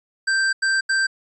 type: tone bursts at uneven times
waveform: square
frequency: 1568 Hz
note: G6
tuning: in tune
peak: -18 dBFS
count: 3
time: 0.27-0.53 / 0.62-0.81 / 0.89-1.07 s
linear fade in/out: 10 ms
effects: resampled to 22050 Hz